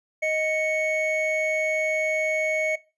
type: tone pair together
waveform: triangle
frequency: 625.4 / 2217 Hz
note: D#5 / C#7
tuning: +9 / 0 cents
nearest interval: octave + minor seventh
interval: 2191 cents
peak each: -23 dBFS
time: 0.22-2.76 s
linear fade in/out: 10 ms
effects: noise-tail reverb RT60 0.3 s tail -20 dB re dry + resampled to 24000 Hz